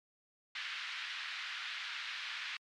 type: band-pass noise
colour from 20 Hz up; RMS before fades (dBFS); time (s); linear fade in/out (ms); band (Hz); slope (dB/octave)
pink; -42; 0.55-2.57; 5; 1500 to 4000; 24
effects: MP3 96 kbps